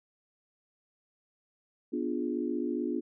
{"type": "chord", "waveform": "sine", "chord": "B diminished seventh", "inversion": "none", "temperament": "equal", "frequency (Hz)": [246.9, 293.7, 349.2, 415.3], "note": ["B3", "D4", "F4", "Ab4"], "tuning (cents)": [0, 0, 0, 0], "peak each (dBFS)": [-34, -34, -34, -39], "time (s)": [1.92, 3.01], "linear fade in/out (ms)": 20, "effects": []}